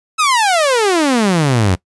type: exponential sweep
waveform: sawtooth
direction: down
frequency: 1318 to 85.7 Hz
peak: -7 dBFS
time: 0.18-1.76 s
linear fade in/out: 20 ms
effects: noise-tail reverb RT60 0.1 s tail -21 dB re dry + resampled to 24000 Hz